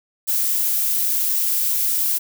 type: noise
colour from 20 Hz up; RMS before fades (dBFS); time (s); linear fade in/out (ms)
violet; -20; 0.27-2.19; 20
effects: none